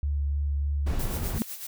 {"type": "tone with vibrato", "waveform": "sine", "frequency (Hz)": 71.6, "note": "D2", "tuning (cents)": -43, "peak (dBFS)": -24, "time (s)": [0.03, 0.93], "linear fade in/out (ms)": 0, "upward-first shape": "sine", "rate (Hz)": 3.3, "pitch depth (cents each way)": 15}
{"type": "noise", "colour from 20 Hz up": "brown", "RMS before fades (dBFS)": -29, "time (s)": [0.86, 1.39], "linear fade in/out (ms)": 10}
{"type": "noise with tremolo", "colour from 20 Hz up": "blue", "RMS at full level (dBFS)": -36, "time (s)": [0.99, 1.67], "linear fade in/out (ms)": 5, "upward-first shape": "sine", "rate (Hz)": 8, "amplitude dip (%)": 60}
{"type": "tone with exponential growth", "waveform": "sine", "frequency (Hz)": 221, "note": "A3", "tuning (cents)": 8, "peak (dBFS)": -19, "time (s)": [1.34, 1.42], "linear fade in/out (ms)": 0, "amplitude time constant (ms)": 16}
{"effects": []}